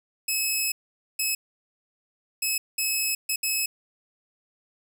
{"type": "tone bursts at uneven times", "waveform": "10% pulse", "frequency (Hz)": 2581, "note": "E7", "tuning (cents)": -37, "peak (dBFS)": -15, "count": 6, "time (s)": [[0.28, 0.72], [1.19, 1.35], [2.42, 2.58], [2.78, 3.15], [3.29, 3.36], [3.43, 3.66]], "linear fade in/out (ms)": 5, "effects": []}